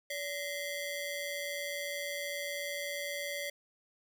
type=ring-modulated tone; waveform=sawtooth; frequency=1318.5 Hz; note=E6; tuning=in tune; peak=-29 dBFS; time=0.1-3.5 s; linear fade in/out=5 ms; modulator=746 Hz; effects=none